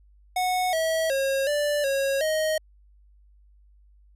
square tone with pitch steps, 734 / 646 / 542 / 587 / 547 / 626 Hz, F#5 / E5 / C#5 / D5 / C#5 / D#5, -14 / -35 / -39 / -1 / -23 / +10 cents, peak -23 dBFS, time 0.36-2.58 s, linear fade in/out 5 ms, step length 370 ms, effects added 50 Hz sine -53 dBFS peak until 4.15 s + resampled to 32000 Hz

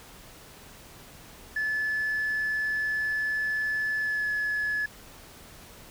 sine tone with pitch glide, 1730 to 1706.2 Hz, A6 to G#6, -30 to +46 cents, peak -24 dBFS, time 1.56-4.86 s, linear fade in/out 5 ms, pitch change -24 cents, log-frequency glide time 3.98-4.3 s, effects tanh soft clip ceiling -23 dBFS + pink hiss -49 dBFS RMS until 5.9 s

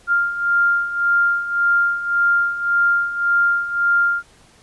sine beating tone pair, 1396.9 / 1398.7 Hz, F6 / F6, 0 / +2 cents, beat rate 1.8 Hz, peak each -21 / -16 dBFS, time 0.07-4.23 s, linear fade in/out 50 ms, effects pink hiss -51 dBFS RMS until 4.62 s + resampled to 24000 Hz

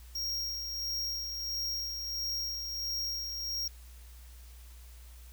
square tone with tremolo, 5588 Hz, F8, in tune, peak -32 dBFS, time 0.15-3.68 s, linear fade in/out 5 ms, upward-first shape sine, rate 1.5 Hz, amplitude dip 40%, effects added 60 Hz sine -48 dBFS peak until 5.32 s + white hiss -59 dBFS RMS until 5.32 s

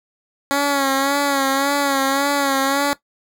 10% pulse tone with vibrato, 277.2 Hz, C#4, in tune, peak -8 dBFS, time 0.51-2.93 s, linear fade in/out 0 ms, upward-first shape sine, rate 1.8 Hz, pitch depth 50 cents each way, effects noise-tail reverb RT60 0.1 s tail -17 dB re dry

